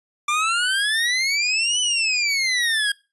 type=exponential two-way sweep; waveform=25% pulse; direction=up then down; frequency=1174.7 to 3020 to 1618 Hz; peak=-15 dBFS; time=0.28-2.92 s; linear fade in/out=5 ms; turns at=1.8 s; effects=noise-tail reverb RT60 0.3 s tail -23 dB re dry + resampled to 24000 Hz